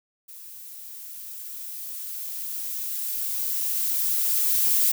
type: noise with level ramp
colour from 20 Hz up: violet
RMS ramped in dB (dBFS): -43 to -20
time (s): 0.28-4.92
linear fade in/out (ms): 10
effects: none